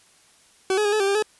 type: tone with pitch steps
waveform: 40% pulse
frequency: 379.8 / 422.3 / 410.3 / 429.5 / 392.5 / 398.5 / 427 Hz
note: F#4 / G#4 / G#4 / A4 / G4 / G4 / G#4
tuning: +45 / +29 / -21 / -42 / +2 / +28 / +48 cents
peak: -18 dBFS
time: 0.7-1.225 s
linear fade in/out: 2 ms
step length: 75 ms
effects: white hiss -56 dBFS RMS until 1.39 s + resampled to 24000 Hz